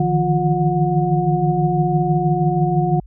sine tone cluster, 150.6 / 156.7 / 170 / 355.2 / 728 Hz, D3 / D#3 / F3 / F4 / F#5, +44 / +13 / -46 / +29 / -28 cents, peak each -19 / -23 / -21 / -22 / -21 dBFS, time 0-3 s, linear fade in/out 5 ms, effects added 50 Hz sine -38 dBFS peak until 3.06 s

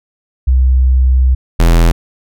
sine / square tone pair in turn, 64.3 / 41.99 Hz, C2 / E1, -30 / +33 cents, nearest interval perfect fifth, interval 737 cents, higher first, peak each -6 dBFS, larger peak neither, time 0.47-1.35 / 1.59-1.92 s, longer first, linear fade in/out 10 ms, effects none

